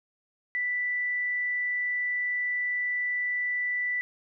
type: tone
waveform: sine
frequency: 1975.5 Hz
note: B6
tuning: in tune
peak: -26 dBFS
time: 0.55-4.01 s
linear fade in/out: 0 ms
effects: none